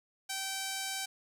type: tone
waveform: 5% pulse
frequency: 774 Hz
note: G5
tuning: 22 cents flat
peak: -23 dBFS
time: 0.29-1.06 s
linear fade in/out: 10 ms
effects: none